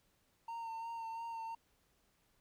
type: tone with vibrato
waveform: triangle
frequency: 914 Hz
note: A#5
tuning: 34 cents flat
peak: -39 dBFS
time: 0.48-1.55 s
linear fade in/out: 5 ms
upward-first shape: sine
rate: 2.9 Hz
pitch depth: 23 cents each way
effects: pink hiss -75 dBFS RMS until 2.4 s